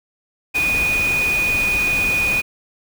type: tone in noise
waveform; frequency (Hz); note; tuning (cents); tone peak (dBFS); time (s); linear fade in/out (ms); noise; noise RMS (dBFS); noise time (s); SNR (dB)
sine; 2471; D#7; -13; -16; 0.54-2.42; 20; pink; -27; 0.54-2.42; +8
effects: none